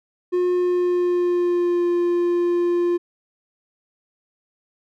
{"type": "tone with pitch glide", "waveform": "triangle", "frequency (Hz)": [358.7, 349.1], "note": ["F4", "F4"], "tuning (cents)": [46, -1], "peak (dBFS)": -15, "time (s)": [0.32, 2.98], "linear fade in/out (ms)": 20, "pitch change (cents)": -47, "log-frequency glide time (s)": [0.52, 1.87], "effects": []}